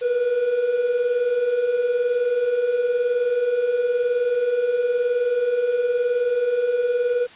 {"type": "beating tone pair", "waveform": "triangle", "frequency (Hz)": [470, 489], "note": ["A#4", "B4"], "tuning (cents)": [14, -17], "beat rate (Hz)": 19, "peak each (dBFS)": [-25, -17], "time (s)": [0.01, 7.27], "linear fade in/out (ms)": 20, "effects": ["white hiss -44 dBFS RMS until 7.35 s", "resampled to 8000 Hz"]}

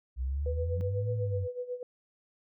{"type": "exponential two-way sweep", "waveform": "sine", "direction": "up then down", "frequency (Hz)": [61.5, 111.3, 91.9], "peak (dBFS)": -29, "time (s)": [0.16, 1.48], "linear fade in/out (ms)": 50, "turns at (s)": 1.12}
{"type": "tone with tremolo", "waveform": "sine", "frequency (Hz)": 494.7, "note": "B4", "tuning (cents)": 3, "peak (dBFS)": -31, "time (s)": [0.46, 1.83], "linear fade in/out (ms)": 2, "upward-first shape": "sine", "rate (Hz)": 8.1, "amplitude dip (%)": 80}
{"type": "tone with exponential growth", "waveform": "sine", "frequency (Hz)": 174.7, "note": "F3", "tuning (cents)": 1, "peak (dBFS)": -34, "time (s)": [0.68, 0.81], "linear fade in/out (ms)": 0, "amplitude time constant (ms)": 27}
{"effects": []}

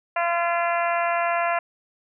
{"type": "harmonic tone", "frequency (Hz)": 342.4, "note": "F4", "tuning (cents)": -34, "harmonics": [2, 3, 4, 5, 6, 7, 8], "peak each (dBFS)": [-23, -27, -29, -31, -33, -34, -35], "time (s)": [0.16, 1.59], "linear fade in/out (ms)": 5, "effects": []}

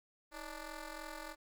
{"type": "ring-modulated tone", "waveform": "10% pulse", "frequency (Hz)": 296.6, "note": "D4", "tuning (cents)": 17, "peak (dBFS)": -33, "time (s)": [0.31, 1.36], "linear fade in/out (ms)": 50, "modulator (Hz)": 275, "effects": []}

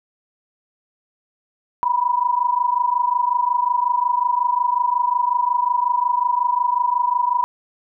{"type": "tone pair together", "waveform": "sine", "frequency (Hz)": [967, 992.5], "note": ["B5", "B5"], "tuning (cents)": [-37, 8], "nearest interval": "unison", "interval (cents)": 45, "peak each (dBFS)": -19, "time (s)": [1.83, 7.44], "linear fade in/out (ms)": 0, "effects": []}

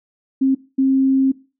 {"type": "tone bursts at uneven times", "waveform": "sine", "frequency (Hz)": 267, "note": "C4", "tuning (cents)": 35, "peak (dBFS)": -12, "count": 2, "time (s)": [[0.41, 0.55], [0.78, 1.32]], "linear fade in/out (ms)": 10, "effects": ["noise-tail reverb RT60 0.3 s tail -18 dB re dry"]}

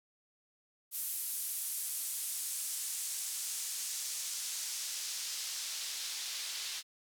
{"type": "noise with band-pass filter sweep", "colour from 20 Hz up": "white", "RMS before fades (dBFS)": -39, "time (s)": [0.91, 6.83], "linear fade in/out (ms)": 50, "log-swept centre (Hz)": [12000, 4000], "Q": 1.1, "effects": []}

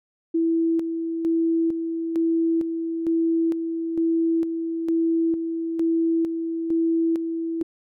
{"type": "tone with tremolo", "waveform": "sine", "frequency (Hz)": 329.6, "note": "E4", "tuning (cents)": 0, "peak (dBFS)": -18, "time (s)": [0.34, 7.63], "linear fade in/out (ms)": 10, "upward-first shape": "square", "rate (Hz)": 1.1, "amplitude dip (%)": 50, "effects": []}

